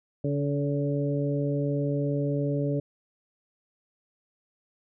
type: harmonic tone with a mistuned harmonic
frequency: 142.7 Hz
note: D3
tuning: 49 cents flat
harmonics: 1 / 2 / 3 / 4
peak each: -27 / -30 / -32 / -33 dBFS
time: 0.24-2.8 s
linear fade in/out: 5 ms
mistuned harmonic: 3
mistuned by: +17 cents
effects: none